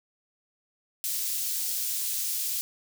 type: high-pass noise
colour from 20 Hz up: white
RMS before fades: -30 dBFS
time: 1.04-2.61 s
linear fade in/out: 0 ms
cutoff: 4500 Hz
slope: 12 dB/octave
effects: none